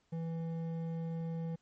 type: tone with hard clipping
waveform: triangle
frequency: 164.81 Hz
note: E3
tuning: in tune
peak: -37 dBFS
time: 0.12-1.56 s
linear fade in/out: 10 ms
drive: 12 dB
effects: pink hiss -75 dBFS RMS until 1.61 s + MP3 32 kbps